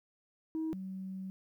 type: tone pair in turn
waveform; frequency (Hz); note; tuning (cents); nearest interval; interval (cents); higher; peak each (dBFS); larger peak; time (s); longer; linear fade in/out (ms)
sine; 318.8 / 189.56; D#4 / F#3; +42 / +42; major sixth; 900; first; -31 / -38; first; 0.55-0.73 / 0.73-1.3; second; 0
effects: tanh soft clip ceiling -30 dBFS + 12-bit